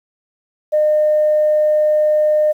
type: tone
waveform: sine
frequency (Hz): 608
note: D#5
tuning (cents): -40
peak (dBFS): -10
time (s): 0.72-2.53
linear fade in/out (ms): 20
effects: tanh soft clip ceiling -6 dBFS + 8-bit